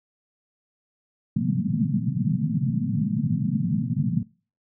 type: band-pass noise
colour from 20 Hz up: white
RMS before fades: -24 dBFS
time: 1.36-4.23 s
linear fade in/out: 5 ms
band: 110 to 240 Hz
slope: 96 dB/octave
effects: noise-tail reverb RT60 0.4 s tail -24 dB re dry